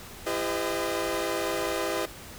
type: tone cluster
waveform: sawtooth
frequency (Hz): 337.3 / 401.8 / 509 / 619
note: E4 / G4 / C5 / D#5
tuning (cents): +40 / +43 / -48 / -9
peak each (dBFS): -29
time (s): 0.26-2.06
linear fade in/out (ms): 10
effects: pink hiss -44 dBFS RMS until 2.38 s